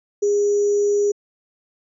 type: tone with sample-and-hold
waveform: sine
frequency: 409.4 Hz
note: G#4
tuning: 25 cents flat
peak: -15 dBFS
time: 0.22-1.12 s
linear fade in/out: 10 ms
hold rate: 6300 Hz
effects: resampled to 22050 Hz